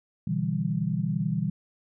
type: chord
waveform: sine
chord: E minor seventh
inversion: second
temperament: equal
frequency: 123.47 / 146.83 / 164.81 / 196 Hz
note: B2 / D3 / E3 / G3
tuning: 0 / 0 / 0 / 0 cents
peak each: -32 / -32 / -28 / -30 dBFS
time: 0.27-1.5 s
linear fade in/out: 5 ms
effects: none